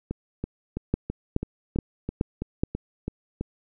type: two click trains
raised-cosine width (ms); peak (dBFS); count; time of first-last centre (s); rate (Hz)
3; -9 / -16; 5 / 11; 0.94-2.635 / 0.11-3.41; 2.36 / 3.03
effects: none